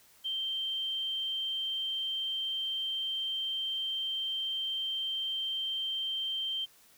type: tone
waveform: sine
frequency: 3138 Hz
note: G7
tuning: 1 cent sharp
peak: -31 dBFS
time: 0.24-6.66 s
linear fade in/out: 20 ms
effects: white hiss -61 dBFS RMS until 6.97 s